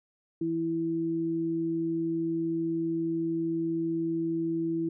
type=tone pair together; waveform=sine; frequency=164.81 / 329.6 Hz; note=E3 / E4; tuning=0 / 0 cents; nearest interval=octave; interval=1200 cents; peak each=-36 / -27 dBFS; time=0.41-4.89 s; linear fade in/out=5 ms; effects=none